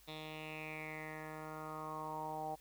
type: tone with low-pass filter sweep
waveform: 10% pulse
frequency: 155.56 Hz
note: D#3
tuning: in tune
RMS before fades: -45 dBFS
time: 0.07-2.56 s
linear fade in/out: 20 ms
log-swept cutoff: 3600 to 750 Hz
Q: 6.3
effects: added 50 Hz sine -67 dBFS peak until 2.6 s + white hiss -65 dBFS RMS until 2.6 s

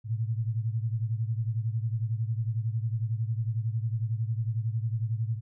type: beating tone pair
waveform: sine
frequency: 110 / 121 Hz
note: A2 / B2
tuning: 0 / -35 cents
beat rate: 11 Hz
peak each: -28 / -32 dBFS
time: 0.04-5.41 s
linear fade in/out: 50 ms
effects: none

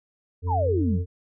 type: harmonic tone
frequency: 89.2 Hz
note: F2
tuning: 37 cents sharp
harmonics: 1 / 3 / 5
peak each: -23 / -41 / -37 dBFS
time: 0.42-1.06 s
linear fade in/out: 50 ms
type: exponential sweep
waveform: sine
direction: down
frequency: 1023 to 156.5 Hz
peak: -22 dBFS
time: 0.47-1 s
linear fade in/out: 50 ms
effects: none

